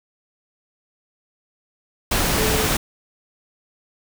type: tone in noise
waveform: sine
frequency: 434.1 Hz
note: A4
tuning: 23 cents flat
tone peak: -24 dBFS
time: 2.37-2.67 s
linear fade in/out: 5 ms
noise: pink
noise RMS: -20 dBFS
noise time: 2.11-2.77 s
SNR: -7 dB
effects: none